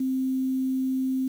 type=tone with quantisation; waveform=sine; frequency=261.6 Hz; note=C4; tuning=in tune; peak=-23 dBFS; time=0-1.28 s; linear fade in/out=5 ms; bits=8; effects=none